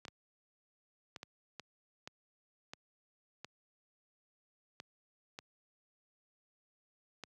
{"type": "clicks", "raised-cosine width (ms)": 0.2, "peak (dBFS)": -27, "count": 11, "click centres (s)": [0.052, 0.082, 1.162, 1.231, 1.597, 2.075, 2.735, 3.446, 4.801, 5.389, 7.237], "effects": ["high-pass 100 Hz 12 dB/octave"]}